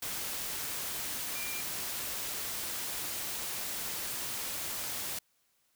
sine tone in noise, 2383 Hz, D7, 25 cents sharp, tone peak -41 dBFS, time 1.35-1.61 s, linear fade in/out 5 ms, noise white, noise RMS -37 dBFS, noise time 0.02-5.19 s, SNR -7 dB, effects white hiss -73 dBFS RMS until 5.75 s

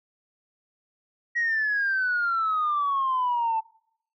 sine exponential sweep, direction down, 1911 to 879 Hz, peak -21 dBFS, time 1.35-3.61 s, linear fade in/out 20 ms, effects noise-tail reverb RT60 0.7 s tail -25 dB re dry + tanh soft clip ceiling -18 dBFS

